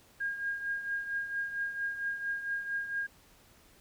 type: tone with tremolo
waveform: sine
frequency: 1622 Hz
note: G#6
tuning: 41 cents flat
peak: -29 dBFS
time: 0.2-3.07 s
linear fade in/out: 10 ms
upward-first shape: triangle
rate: 4.4 Hz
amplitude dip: 70%
effects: pink hiss -61 dBFS RMS until 3.8 s